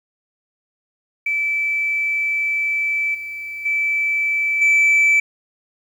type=tone with level steps; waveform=sine; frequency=2316 Hz; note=D7; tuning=25 cents flat; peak=-17 / -27 / -16 / -9 dBFS; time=1.26-5.2 s; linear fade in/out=5 ms; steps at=3.14 / 3.65 / 4.61 s; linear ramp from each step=10 ms; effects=tanh soft clip ceiling -10 dBFS + 8-bit